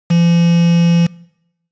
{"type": "tone with quantisation", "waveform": "triangle", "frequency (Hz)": 170, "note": "F3", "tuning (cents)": -46, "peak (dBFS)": -6, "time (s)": [0.1, 1.07], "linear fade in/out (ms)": 10, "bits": 4, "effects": ["noise-tail reverb RT60 0.8 s tail -23 dB re dry", "resampled to 16000 Hz"]}